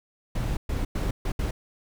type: noise bursts at uneven times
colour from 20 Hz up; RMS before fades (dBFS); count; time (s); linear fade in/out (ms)
brown; -27; 5; 0.35-0.57 / 0.69-0.85 / 0.95-1.11 / 1.25-1.32 / 1.39-1.51; 5
effects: none